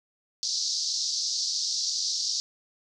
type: band-pass noise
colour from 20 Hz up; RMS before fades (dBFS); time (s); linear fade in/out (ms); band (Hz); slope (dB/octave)
white; -29; 0.43-2.4; 0; 4300 to 5900; 48
effects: none